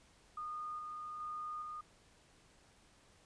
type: tone with tremolo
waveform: sine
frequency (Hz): 1226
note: D#6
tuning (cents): -26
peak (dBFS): -40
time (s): 0.37-1.81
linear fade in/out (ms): 5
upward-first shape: square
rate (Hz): 1.2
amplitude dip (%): 25
effects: pink hiss -66 dBFS RMS until 3.25 s + resampled to 22050 Hz